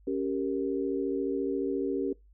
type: chord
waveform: sine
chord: G diminished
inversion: second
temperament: equal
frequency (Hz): 277.2 / 392 / 466.2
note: Db4 / G4 / Bb4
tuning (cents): 0 / 0 / 0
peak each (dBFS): -31 / -31 / -34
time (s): 0.07-2.13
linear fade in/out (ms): 5
effects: noise-tail reverb RT60 0.2 s tail -22 dB re dry + added 50 Hz sine -55 dBFS peak until 2.33 s